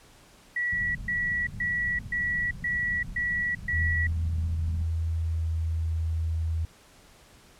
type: tone bursts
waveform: sine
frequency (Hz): 1938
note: B6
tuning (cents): -33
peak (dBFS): -25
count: 7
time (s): 0.56-4.07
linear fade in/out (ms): 5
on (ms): 390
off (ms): 130
type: low-pass noise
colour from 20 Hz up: pink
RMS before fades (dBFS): -39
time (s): 0.72-4.83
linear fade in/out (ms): 10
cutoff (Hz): 220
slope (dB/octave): 48
type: tone with pitch glide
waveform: sine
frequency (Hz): 81.8 to 81.14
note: E2 to E2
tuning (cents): -13 to -27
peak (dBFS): -25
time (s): 3.73-6.65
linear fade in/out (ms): 0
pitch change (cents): -14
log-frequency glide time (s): 5.22-5.45
effects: pink hiss -55 dBFS RMS until 7.59 s + low-pass 11000 Hz 12 dB/octave